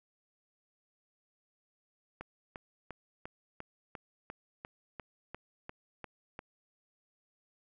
click train, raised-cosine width 0.5 ms, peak -27 dBFS, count 13, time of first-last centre 2.21-6.391 s, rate 2.87 Hz, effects none

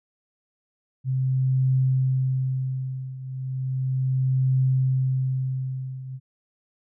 sine tone with tremolo, 130.81 Hz, C3, in tune, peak -17 dBFS, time 1.04-6.2 s, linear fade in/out 50 ms, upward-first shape triangle, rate 0.35 Hz, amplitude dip 85%, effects none

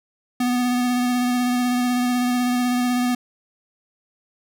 square tone with vibrato, 246.9 Hz, B3, in tune, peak -19 dBFS, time 0.4-3.15 s, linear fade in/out 5 ms, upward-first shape sine, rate 16 Hz, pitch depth 16 cents each way, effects none

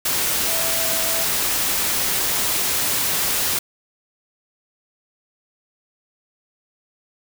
sine tone in noise, 659.3 Hz, E5, in tune, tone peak -30 dBFS, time 0.48-1.24 s, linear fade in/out 5 ms, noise white, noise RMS -21 dBFS, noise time 0.05-3.59 s, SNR -12 dB, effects none

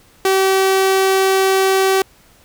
sawtooth tone, 383.5 Hz, G4, 38 cents flat, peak -8 dBFS, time 0.25-2.02 s, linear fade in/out 2 ms, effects pink hiss -50 dBFS RMS until 2.44 s

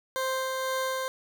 20% pulse tone with tremolo, 523.3 Hz, C5, in tune, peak -22 dBFS, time 0.16-1.08 s, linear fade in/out 0 ms, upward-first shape sine, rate 2 Hz, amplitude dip 25%, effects none

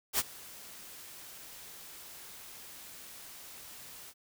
white noise with ADSR envelope, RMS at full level -27 dBFS, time 0.13-4.14 s, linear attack 59 ms, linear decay 34 ms, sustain -22 dB, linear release 53 ms, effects none

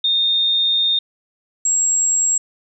sine tone pair in turn, 3658 / 7605 Hz, A#7 / A#8, -33 / +34 cents, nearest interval octave + minor second, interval 1267 cents, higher second, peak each -14 dBFS, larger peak neither, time 0.04-0.99 / 1.65-2.38 s, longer first, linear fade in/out 5 ms, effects none

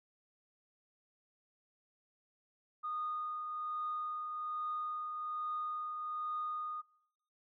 sine tone with tremolo, 1231 Hz, D#6, 19 cents flat, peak -34 dBFS, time 2.83-6.82 s, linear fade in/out 20 ms, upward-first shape triangle, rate 1.2 Hz, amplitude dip 40%, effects noise-tail reverb RT60 0.8 s tail -24 dB re dry + tanh soft clip ceiling -30 dBFS

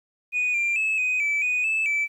sine tone with pitch steps, 2474 / 2379 / 2599 / 2503 / 2311 / 2483 / 2622 / 2316 Hz, D#7 / D7 / E7 / D#7 / D7 / D#7 / E7 / D7, -10 / +22 / -25 / +10 / -28 / -4 / -10 / -25 cents, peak -19 dBFS, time 0.32-2.08 s, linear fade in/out 50 ms, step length 220 ms, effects tanh soft clip ceiling -19 dBFS + 10-bit

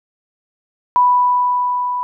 sine tone with level ramp, 987.8 Hz, B5, in tune, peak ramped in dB -8 to -18 dBFS, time 0.96-2.03 s, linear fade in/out 0 ms, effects none

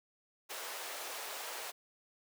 pink high-pass noise, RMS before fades -43 dBFS, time 0.49-1.72 s, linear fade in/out 20 ms, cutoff 490 Hz, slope 24 dB/octave, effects none

